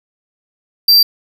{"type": "tone", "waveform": "square", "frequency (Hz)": 4699, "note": "D8", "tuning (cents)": 0, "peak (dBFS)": -6, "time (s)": [0.88, 1.03], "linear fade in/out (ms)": 5, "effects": []}